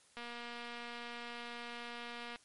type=click train; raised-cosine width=0.3 ms; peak=-30 dBFS; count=522; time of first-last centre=0.17-2.359 s; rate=238 Hz; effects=white hiss -66 dBFS RMS until 2.44 s + MP3 48 kbps